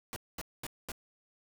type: noise bursts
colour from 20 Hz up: pink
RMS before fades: -40 dBFS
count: 4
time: 0.13-0.918 s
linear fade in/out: 0 ms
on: 32 ms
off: 220 ms
effects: none